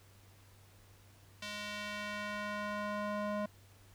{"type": "tone with band-pass filter sweep", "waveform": "square", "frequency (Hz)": 207.7, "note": "G#3", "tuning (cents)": 0, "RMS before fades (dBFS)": -39, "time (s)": [1.42, 3.46], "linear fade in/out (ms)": 5, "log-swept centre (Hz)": [3500, 690], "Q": 0.99, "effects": ["added 98 Hz sine -60 dBFS peak until 3.94 s", "pink hiss -64 dBFS RMS until 3.94 s"]}